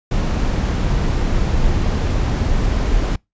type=noise; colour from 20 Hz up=brown; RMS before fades=-17 dBFS; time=0.11-3.16 s; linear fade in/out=5 ms; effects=noise-tail reverb RT60 0.2 s tail -26 dB re dry + resampled to 16000 Hz